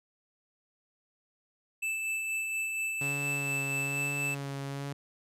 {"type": "tone with tremolo", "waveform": "square", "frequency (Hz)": 2637, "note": "E7", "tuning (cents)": 0, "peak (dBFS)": -30, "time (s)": [1.82, 4.35], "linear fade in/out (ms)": 10, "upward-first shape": "sine", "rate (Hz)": 4.2, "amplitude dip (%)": 30}
{"type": "tone with vibrato", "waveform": "sawtooth", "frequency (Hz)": 140.3, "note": "C#3", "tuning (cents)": 21, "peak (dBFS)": -31, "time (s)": [3.01, 4.93], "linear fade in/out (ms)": 5, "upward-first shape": "sine", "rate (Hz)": 1.1, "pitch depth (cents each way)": 25}
{"effects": ["low-pass 12000 Hz 12 dB/octave"]}